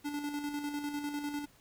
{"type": "tone with tremolo", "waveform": "square", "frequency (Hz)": 291.1, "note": "D4", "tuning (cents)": -15, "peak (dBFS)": -34, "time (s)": [0.04, 1.46], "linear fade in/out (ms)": 20, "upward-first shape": "square", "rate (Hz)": 10, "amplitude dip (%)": 45, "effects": ["pink hiss -63 dBFS RMS until 1.6 s"]}